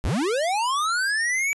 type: linear sweep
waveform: square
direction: up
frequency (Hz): 32.96 to 2306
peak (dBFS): -22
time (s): 0.04-1.53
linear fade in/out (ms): 0
effects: resampled to 24000 Hz + 10-bit